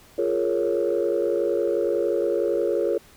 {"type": "chord", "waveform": "sine", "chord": "Bb minor seventh", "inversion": "second", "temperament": "equal", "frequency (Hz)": [349.2, 415.3, 466.2, 554.4], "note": ["F4", "Ab4", "Bb4", "Db5"], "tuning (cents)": [0, 0, 0, 0], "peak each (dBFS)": -25, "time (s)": [0.18, 2.98], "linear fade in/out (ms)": 5, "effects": ["tanh soft clip ceiling -13 dBFS", "pink hiss -52 dBFS RMS until 3.16 s"]}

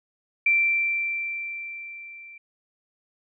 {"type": "tone with level ramp", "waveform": "sine", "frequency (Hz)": 2349, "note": "D7", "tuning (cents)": 0, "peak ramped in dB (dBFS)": [-16, -42], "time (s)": [0.46, 2.38], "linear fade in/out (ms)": 5, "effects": []}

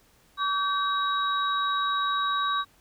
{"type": "tone cluster", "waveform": "sine", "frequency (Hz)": [1141, 1556, 3825], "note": ["C#6", "G6", "A#7"], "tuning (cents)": [50, -13, 44], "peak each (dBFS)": [-25, -32, -31], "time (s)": [0.37, 2.65], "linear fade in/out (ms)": 50, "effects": ["pink hiss -61 dBFS RMS until 2.8 s"]}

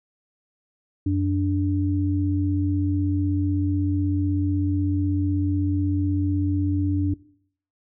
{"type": "tone pair together", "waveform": "sine", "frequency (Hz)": [91.9, 291.8], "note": ["F#2", "D4"], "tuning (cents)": [-11, -11], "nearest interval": "octave + minor sixth", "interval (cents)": 2000, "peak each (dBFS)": -22, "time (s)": [1.06, 7.14], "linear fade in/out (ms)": 5, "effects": ["noise-tail reverb RT60 0.6 s tail -19 dB re dry"]}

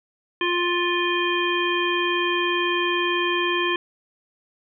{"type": "harmonic tone", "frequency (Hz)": 351, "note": "F4", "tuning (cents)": 9, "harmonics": [1, 3, 5, 7, 9], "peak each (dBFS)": [-24, -26, -27, -28, -28], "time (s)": [0.41, 3.76], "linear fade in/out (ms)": 2, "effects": []}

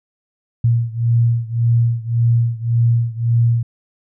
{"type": "beating tone pair", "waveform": "sine", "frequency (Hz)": [116.54, 118.34], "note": ["A#2", "A#2"], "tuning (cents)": [0, 27], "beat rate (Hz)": 1.8, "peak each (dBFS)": [-15, -17], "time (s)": [0.64, 3.63], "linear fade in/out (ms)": 5, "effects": []}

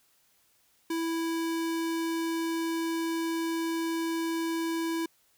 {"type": "tone", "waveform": "square", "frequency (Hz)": 329.6, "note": "E4", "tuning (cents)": 0, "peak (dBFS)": -29, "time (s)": [0.9, 5.06], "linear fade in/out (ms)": 5, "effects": ["white hiss -67 dBFS RMS until 5.37 s"]}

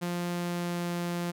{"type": "tone with pitch glide", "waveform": "sawtooth", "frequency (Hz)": [174.9, 173.69], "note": ["F3", "F3"], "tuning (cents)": [3, -9], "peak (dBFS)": -26, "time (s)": [0.01, 1.32], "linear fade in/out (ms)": 20, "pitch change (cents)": -12, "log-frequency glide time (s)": [0.27, 0.94], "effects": []}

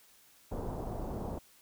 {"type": "low-pass noise", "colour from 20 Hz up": "pink", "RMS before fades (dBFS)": -38, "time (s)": [0.51, 1.39], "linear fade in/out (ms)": 10, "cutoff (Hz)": 900, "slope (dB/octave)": 24, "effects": ["white hiss -62 dBFS RMS until 1.61 s"]}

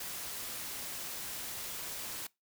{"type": "noise", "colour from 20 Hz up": "white", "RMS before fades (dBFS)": -41, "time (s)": [0, 2.27], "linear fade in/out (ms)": 5, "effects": ["noise-tail reverb RT60 0.2 s tail -22 dB re dry"]}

